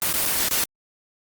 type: noise with dropouts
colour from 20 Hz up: white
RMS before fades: -22 dBFS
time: 0.02-0.64 s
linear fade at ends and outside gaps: 1 ms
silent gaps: 0.129-0.138 / 0.254-0.258 / 0.487-0.51 s
effects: Opus 24 kbps